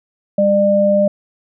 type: tone pair together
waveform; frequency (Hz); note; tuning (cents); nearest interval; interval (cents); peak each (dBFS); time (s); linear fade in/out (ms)
sine; 201.4 / 599.7; G3 / D5; +47 / +36; octave + perfect fifth; 1889; -16 / -11; 0.38-1.08; 5
effects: none